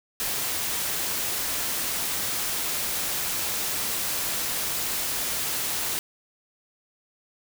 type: noise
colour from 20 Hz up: white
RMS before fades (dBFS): -28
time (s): 0.2-5.99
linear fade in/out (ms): 0
effects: none